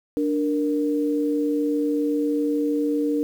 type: tone pair together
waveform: sine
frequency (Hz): 293.6 / 466.2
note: D4 / A#4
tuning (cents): 0 / 0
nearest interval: minor sixth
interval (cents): 800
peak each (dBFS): -21 / -25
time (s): 0.17-3.23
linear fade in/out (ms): 0
effects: 8-bit